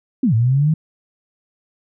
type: linear two-way sweep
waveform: sine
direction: down then up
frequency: 282.5 to 108.1 to 160.8 Hz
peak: -12 dBFS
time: 0.23-0.74 s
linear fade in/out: 5 ms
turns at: 0.34 s
effects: none